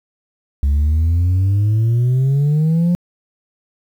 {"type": "exponential sweep", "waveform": "sine", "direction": "up", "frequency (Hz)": [68.7, 178.1], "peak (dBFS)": -9, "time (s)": [0.63, 2.95], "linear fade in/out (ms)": 0, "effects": ["tanh soft clip ceiling -11 dBFS", "8-bit"]}